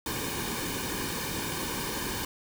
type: noise with comb filter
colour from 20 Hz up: pink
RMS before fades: -33 dBFS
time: 0.06-2.25 s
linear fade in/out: 2 ms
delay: 1.5 ms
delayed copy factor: -0.7
effects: none